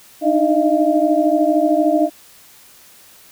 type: tone cluster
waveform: sine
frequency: 300.2 / 313.4 / 617 / 681 Hz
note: D4 / D#4 / D#5 / F5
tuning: +38 / +13 / -15 / -44 cents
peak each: -18 dBFS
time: 0.21-2.1 s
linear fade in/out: 50 ms
effects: white hiss -46 dBFS RMS until 3.31 s